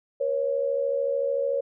sine tone pair together, 479.1 / 552.6 Hz, A#4 / C#5, +47 / -6 cents, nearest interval major second, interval 247 cents, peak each -28 / -24 dBFS, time 0.2-1.61 s, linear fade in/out 10 ms, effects none

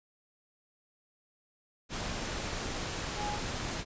sine tone in noise, 830.6 Hz, G#5, in tune, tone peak -35 dBFS, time 3.16-3.39 s, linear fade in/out 50 ms, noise pink, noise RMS -36 dBFS, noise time 1.89-3.85 s, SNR -2 dB, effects resampled to 16000 Hz

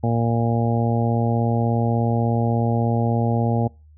harmonic tone, 116.54 Hz, A#2, in tune, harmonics 1 / 2 / 3 / 4 / 5 / 6 / 7, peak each -20 / -23 / -31 / -28 / -30 / -30 / -29 dBFS, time 0.03-3.68 s, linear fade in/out 10 ms, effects noise-tail reverb RT60 0.3 s tail -25 dB re dry + added 76 Hz sine -46 dBFS peak until 3.97 s

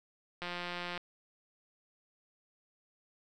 click train, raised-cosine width 0.3 ms, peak -23 dBFS, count 99, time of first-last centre 0.42-0.977 s, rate 176 Hz, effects none

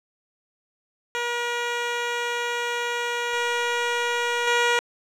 10% pulse tone with level steps, 478.2 Hz, A#4, 44 cents sharp, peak -16 / -14 / -10 dBFS, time 1.15-4.79 s, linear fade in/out 0 ms, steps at 3.33 / 4.47 s, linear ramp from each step 5 ms, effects low-pass 6000 Hz 12 dB/octave + 8-bit

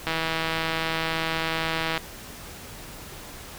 click train, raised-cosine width 0.3 ms, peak -10 dBFS, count 310, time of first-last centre 0.07-1.977 s, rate 162 Hz, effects pink hiss -41 dBFS RMS until 3.58 s

